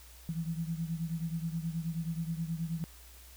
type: beating tone pair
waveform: sine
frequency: 162.3 / 171.7 Hz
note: E3 / F3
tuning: -27 / -29 cents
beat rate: 9.4 Hz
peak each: -34 / -38 dBFS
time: 0.29-2.84 s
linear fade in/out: 0 ms
effects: added 61 Hz sine -53 dBFS peak until 3.36 s + white hiss -56 dBFS RMS until 3.36 s

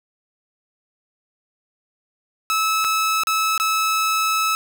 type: tone with dropouts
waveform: sawtooth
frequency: 1300 Hz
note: E6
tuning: 24 cents flat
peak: -14 dBFS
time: 2.5-4.55 s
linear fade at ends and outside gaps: 0 ms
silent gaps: 2.843-2.847 / 3.235-3.271 / 3.578-3.599 s
effects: none

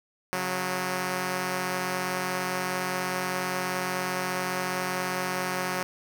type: tone pair together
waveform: 5% pulse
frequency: 138.5 / 183.02 Hz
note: C#3 / F#3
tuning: -1 / -19 cents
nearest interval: perfect fourth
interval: 482 cents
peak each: -24 / -17 dBFS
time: 0.33-5.83 s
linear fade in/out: 0 ms
effects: none

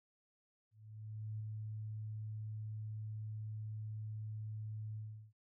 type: tone with ADSR envelope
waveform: sine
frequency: 108 Hz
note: A2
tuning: 32 cents flat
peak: -39 dBFS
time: 0.71-5.33 s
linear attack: 690 ms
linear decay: 7 ms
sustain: -2 dB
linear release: 370 ms
effects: none

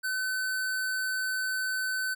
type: tone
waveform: square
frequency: 1519 Hz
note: F#6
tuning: 45 cents sharp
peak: -29 dBFS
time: 0.03-2.15 s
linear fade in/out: 20 ms
effects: none

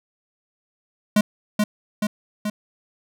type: tone with echo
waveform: square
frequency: 210 Hz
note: G#3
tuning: 19 cents sharp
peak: -14 dBFS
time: 1.16-1.21 s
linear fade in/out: 5 ms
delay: 430 ms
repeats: 3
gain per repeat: -3 dB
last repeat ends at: 2.5 s
effects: none

